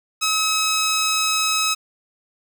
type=tone; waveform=10% pulse; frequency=1282 Hz; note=E6; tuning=49 cents flat; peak=-10 dBFS; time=0.21-1.75 s; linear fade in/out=20 ms; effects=none